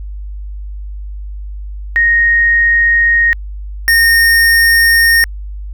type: tone pair in turn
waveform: sine / square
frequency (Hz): 1864.7 / 1840.1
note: A#6 / A#6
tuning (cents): 0 / -23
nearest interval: unison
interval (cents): 23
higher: first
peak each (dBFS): -7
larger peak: neither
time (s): 1.96-3.33 / 3.88-5.24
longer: first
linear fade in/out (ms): 0
effects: added 50 Hz sine -22 dBFS peak until 5.73 s